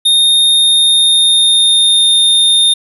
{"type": "tone with pitch glide", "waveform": "square", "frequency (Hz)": [3680, 3646], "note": ["A#7", "A#7"], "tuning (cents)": [-23, -39], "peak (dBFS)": -7, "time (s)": [0.05, 2.74], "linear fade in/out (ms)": 10, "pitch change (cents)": -16, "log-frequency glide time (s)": [0.45, 2.11], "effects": []}